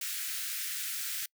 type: high-pass noise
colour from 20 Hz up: white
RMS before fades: -36 dBFS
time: 0.01-1.26 s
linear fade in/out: 5 ms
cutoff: 1400 Hz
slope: 48 dB/octave
effects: noise-tail reverb RT60 0.1 s tail -26 dB re dry